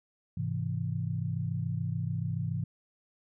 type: chord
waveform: sine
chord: Ab augmented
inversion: none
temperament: equal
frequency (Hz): 103.83 / 130.81 / 164.81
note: Ab2 / C3 / E3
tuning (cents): 0 / 0 / 0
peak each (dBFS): -34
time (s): 0.37-2.64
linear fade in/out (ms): 5
effects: none